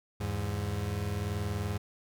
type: tone pair together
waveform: 35% pulse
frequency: 82.41 / 102.96 Hz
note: E2 / G#2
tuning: 0 / -15 cents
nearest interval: major third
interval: 385 cents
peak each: -34 / -31 dBFS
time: 0.2-1.78 s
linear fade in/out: 10 ms
effects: none